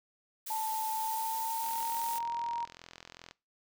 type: noise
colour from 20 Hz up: blue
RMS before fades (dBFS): -40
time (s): 0.46-2.19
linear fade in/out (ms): 10
type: tone with pitch glide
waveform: sine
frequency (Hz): 880 to 937.7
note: A5 to A#5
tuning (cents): 0 to +10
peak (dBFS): -32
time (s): 0.5-2.65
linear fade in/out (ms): 5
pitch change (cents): +110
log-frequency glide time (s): 0.87-2.35
type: click train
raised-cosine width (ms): 0.2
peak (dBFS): -29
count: 72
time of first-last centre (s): 1.64-3.311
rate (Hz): 42.5
effects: noise-tail reverb RT60 0.3 s tail -24 dB re dry